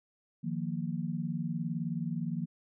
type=chord; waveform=sine; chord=Eb suspended second; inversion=none; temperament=just; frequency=155.56 / 175.01 / 233.3 Hz; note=Eb3 / F3 / Bb3; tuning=0 / +4 / +2 cents; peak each=-36 / -35 / -37 dBFS; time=0.43-2.46 s; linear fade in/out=20 ms; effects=none